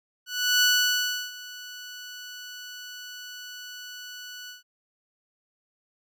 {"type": "tone with ADSR envelope", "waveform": "15% pulse", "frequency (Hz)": 1480, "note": "F#6", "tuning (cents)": 0, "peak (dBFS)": -11, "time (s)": [0.26, 4.63], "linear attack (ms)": 360, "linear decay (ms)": 690, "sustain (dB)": -21, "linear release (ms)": 140, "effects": []}